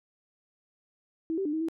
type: tone with pitch steps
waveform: sine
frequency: 324.4 / 387.5 / 297.6 / 317.3 / 326.5 Hz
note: E4 / G4 / D4 / D#4 / E4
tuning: -28 / -20 / +23 / +34 / -17 cents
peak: -27 dBFS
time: 1.3-1.685 s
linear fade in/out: 0 ms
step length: 77 ms
effects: none